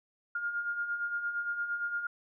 sine beating tone pair, 1407 / 1415.7 Hz, F6 / F6, +12 / +23 cents, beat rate 8.7 Hz, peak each -40 / -32 dBFS, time 0.35-2.07 s, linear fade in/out 5 ms, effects none

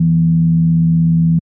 sine tone with frequency modulation, 165.4 Hz, E3, 6 cents sharp, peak -8 dBFS, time 0-1.39 s, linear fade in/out 5 ms, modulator 76.8 Hz, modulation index 0.34, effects high-pass 100 Hz 12 dB/octave

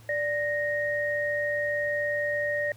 sine tone pair together, 587.3 / 1864.7 Hz, D5 / A#6, 0 / 0 cents, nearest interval octave + minor sixth, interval 2000 cents, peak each -28 dBFS, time 0.09-2.72 s, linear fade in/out 2 ms, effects added 111 Hz sine -49 dBFS peak until 2.76 s + pink hiss -56 dBFS RMS until 2.76 s

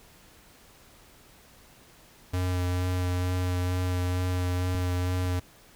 square tone with vibrato, 90.4 Hz, F#2, 40 cents flat, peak -26 dBFS, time 2.33-5.4 s, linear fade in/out 10 ms, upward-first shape sine, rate 2.2 Hz, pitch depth 13 cents each way
clicks, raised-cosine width 5 ms, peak -24 / -31 / -31 dBFS, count 3, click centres 4.749 / 4.794 / 5.258 s
effects pink hiss -55 dBFS RMS until 5.75 s

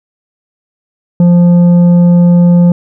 sine tone with tanh clipping, 174.61 Hz, F3, in tune, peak -4 dBFS, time 1.2-2.72 s, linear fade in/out 2 ms, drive 7 dB, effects none

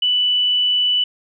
sine tone, 2974 Hz, F#7, 8 cents sharp, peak -14 dBFS, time 0.02-1.04 s, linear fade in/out 5 ms, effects none

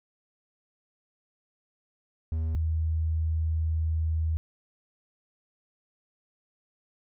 triangle / sine tone pair in turn, 79.9 / 79.9 Hz, D#2 / D#2, +47 / +47 cents, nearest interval unison, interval 0 cents, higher neither, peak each -24 dBFS, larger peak neither, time 2.32-2.55 / 2.55-4.37 s, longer second, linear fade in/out 0 ms, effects none

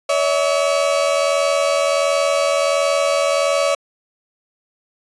35% pulse tone pair together, 565.6 / 647 Hz, C#5 / E5, +35 / -32 cents, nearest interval major second, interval 233 cents, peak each -15 / -18 dBFS, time 0.09-3.75 s, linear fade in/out 5 ms, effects resampled to 22050 Hz

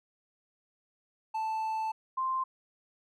triangle / sine tone pair in turn, 880 / 1046.3 Hz, A5 / C6, 0 / 0 cents, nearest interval minor third, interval 300 cents, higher second, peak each -28 dBFS, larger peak neither, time 1.34-1.92 / 2.17-2.44 s, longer first, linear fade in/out 10 ms, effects none

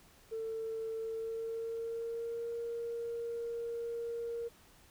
sine tone with pitch glide, 447.2 to 467 Hz, A4 to A#4, +28 to +3 cents, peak -35 dBFS, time 0.31-4.49 s, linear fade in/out 20 ms, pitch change +75 cents, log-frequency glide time 0.96-2.5 s, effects tanh soft clip ceiling -31 dBFS + pink hiss -62 dBFS RMS until 4.9 s

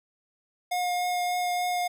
square tone with vibrato, 716 Hz, F5, 43 cents sharp, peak -26 dBFS, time 0.71-1.88 s, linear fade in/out 10 ms, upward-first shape triangle, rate 3.4 Hz, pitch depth 11 cents each way, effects none

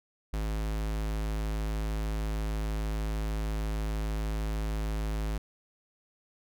square tone, 53.2 Hz, G#1, 42 cents sharp, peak -30 dBFS, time 0.33-5.38 s, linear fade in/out 5 ms, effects none

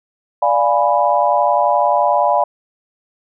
sine chord, D diminished seventh, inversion none, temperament equal, 587.3 / 698.5 / 830.6 / 987.8 Hz, D5 / F5 / Ab5 / Cb6, 0 / 0 / 0 / 0 cents, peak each -17 dBFS, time 0.42-2.44 s, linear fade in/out 5 ms, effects none

